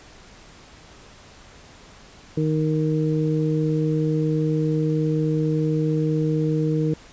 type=harmonic tone; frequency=155.56 Hz; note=D#3; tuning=in tune; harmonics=1 / 2 / 3; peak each=-21 / -24 / -26 dBFS; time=2.37-6.94 s; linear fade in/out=5 ms; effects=pink hiss -47 dBFS RMS until 7.12 s + resampled to 16000 Hz